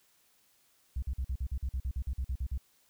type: tone bursts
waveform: sine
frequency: 64.4 Hz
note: C2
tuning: 27 cents flat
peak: -28 dBFS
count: 15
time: 0.96-2.578 s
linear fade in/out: 5 ms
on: 64 ms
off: 47 ms
effects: tanh soft clip ceiling -28 dBFS + white hiss -68 dBFS RMS until 2.89 s